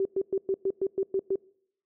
sine tone bursts, 387 Hz, G4, 22 cents flat, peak -23 dBFS, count 9, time 0-1.357 s, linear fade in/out 2 ms, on 53 ms, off 110 ms, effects noise-tail reverb RT60 0.7 s tail -24 dB re dry

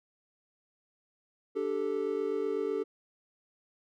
triangle chord, D suspended fourth, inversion none, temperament equal, 293.7 / 392 / 440 Hz, D4 / G4 / A4, 0 / 0 / 0 cents, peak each -36 / -31 / -30 dBFS, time 1.55-2.84 s, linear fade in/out 20 ms, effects none

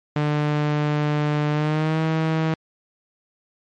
sawtooth tone with pitch glide, 149 to 159.69 Hz, D3 to D#3, +25 to +45 cents, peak -15 dBFS, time 0.16-2.54 s, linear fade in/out 2 ms, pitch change +120 cents, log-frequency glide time 1.51-2 s, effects low-pass 3000 Hz 12 dB/octave + MP3 64 kbps

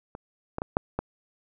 clicks, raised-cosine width 1 ms, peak -24 / -16 / -15 / -7 / -13 dBFS, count 5, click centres 0.151 / 0.584 / 0.619 / 0.769 / 0.99 s, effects none

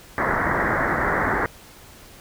white low-pass noise, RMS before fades -22 dBFS, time 0.18-1.46 s, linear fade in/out 0 ms, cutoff 2000 Hz, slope 96 dB/octave, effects pink hiss -46 dBFS RMS until 2.2 s

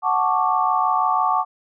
sine chord, D major seventh, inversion first, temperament equal, 740 / 880 / 1108.7 / 1174.7 Hz, F#5 / A5 / C#6 / D6, 0 / 0 / 0 / 0 cents, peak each -22 dBFS, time 0.02-1.45 s, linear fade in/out 50 ms, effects none

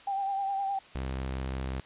sine tone with vibrato, 787 Hz, G5, 7 cents sharp, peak -28 dBFS, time 0.07-0.79 s, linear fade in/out 5 ms, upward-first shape sine, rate 9.7 Hz, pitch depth 34 cents each way
sawtooth tone, 65.6 Hz, C2, 5 cents sharp, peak -28 dBFS, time 0.95-1.8 s, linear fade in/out 0 ms
effects white hiss -53 dBFS RMS until 1.85 s + resampled to 8000 Hz

